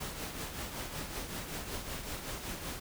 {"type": "noise with tremolo", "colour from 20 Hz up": "pink", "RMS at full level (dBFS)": -38, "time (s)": [0, 2.8], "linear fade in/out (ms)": 10, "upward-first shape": "triangle", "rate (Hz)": 5.3, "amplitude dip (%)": 55, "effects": []}